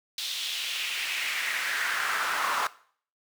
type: noise with high-pass filter sweep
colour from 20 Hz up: brown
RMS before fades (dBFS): -30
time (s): 0.18-2.67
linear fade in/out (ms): 2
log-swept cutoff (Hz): 3800 to 1100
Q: 2.8
effects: noise-tail reverb RT60 0.5 s tail -18 dB re dry